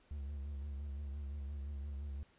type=tone with vibrato; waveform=triangle; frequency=70.9 Hz; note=C#2; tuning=40 cents sharp; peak=-38 dBFS; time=0.11-2.23 s; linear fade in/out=0 ms; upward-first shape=triangle; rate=5.8 Hz; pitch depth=79 cents each way; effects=pink hiss -69 dBFS RMS until 2.38 s + resampled to 8000 Hz